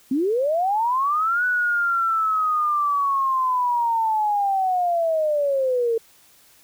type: linear two-way sweep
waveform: sine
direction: up then down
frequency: 246.9 to 1488 to 447.7 Hz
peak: -18 dBFS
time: 0.11-5.98 s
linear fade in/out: 5 ms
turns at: 1.45 s
effects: white hiss -54 dBFS RMS until 6.63 s